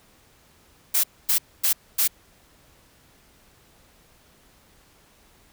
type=noise bursts; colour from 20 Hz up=blue; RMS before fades=-20 dBFS; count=4; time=0.94-2.078 s; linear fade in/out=10 ms; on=97 ms; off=250 ms; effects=pink hiss -57 dBFS RMS until 5.52 s